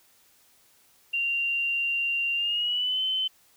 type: tone with pitch glide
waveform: sine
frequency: 2772 to 3058 Hz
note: F7 to G7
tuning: -14 to -44 cents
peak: -24 dBFS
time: 1.13-3.28 s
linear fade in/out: 10 ms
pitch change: +170 cents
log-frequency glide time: 2.34-3.01 s
effects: white hiss -61 dBFS RMS until 3.56 s